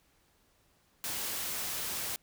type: noise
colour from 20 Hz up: white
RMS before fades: -36 dBFS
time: 1.04-2.16 s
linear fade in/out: 0 ms
effects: pink hiss -69 dBFS RMS until 2.22 s